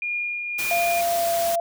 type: tone with tremolo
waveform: sine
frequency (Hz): 2423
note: D#7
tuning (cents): -47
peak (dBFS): -23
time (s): 0.02-1.01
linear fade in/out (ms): 2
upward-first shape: triangle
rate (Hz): 1.8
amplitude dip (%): 40
type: noise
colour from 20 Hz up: white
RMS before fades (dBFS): -30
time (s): 0.58-1.56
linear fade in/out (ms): 10
type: tone with pitch glide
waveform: sine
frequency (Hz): 688 to 680.5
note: F5 to F5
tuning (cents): -26 to -45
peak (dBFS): -20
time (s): 0.71-1.6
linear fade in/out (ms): 2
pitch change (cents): -19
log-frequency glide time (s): 1.1-1.27
effects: none